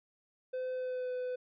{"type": "tone with pitch glide", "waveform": "triangle", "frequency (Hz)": [511, 502.2], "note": ["C5", "B4"], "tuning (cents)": [-41, 29], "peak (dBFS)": -32, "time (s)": [0.53, 1.36], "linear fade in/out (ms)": 10, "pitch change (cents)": -30, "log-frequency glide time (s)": [0.73, 1.12], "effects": ["resampled to 11025 Hz"]}